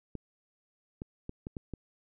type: clicks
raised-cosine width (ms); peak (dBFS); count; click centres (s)
3; -25; 6; 0.153 / 1.019 / 1.294 / 1.469 / 1.568 / 1.737
effects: none